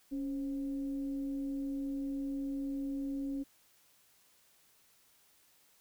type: tone with frequency modulation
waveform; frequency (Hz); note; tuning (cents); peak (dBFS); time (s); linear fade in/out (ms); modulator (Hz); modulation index
sine; 277.2; C#4; 0; -34; 0.11-3.44; 20; 252; 0.27
effects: white hiss -67 dBFS RMS until 5.8 s